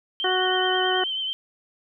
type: tone with vibrato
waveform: sine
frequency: 3091 Hz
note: G7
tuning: 25 cents flat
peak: -25 dBFS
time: 0.2-1.33 s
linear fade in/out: 0 ms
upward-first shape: triangle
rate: 9.3 Hz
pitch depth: 43 cents each way
type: harmonic tone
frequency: 370 Hz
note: F#4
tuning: in tune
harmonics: 1 / 2 / 3 / 4 / 5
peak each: -25 / -26 / -31 / -28 / -30 dBFS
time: 0.24-1.04 s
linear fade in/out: 5 ms
effects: none